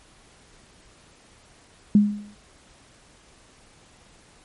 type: tone with exponential decay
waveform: sine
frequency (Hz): 206.8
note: G#3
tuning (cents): -7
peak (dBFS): -9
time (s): 1.95-2.35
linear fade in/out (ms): 2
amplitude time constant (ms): 86
effects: pink hiss -54 dBFS RMS until 4.44 s + MP3 48 kbps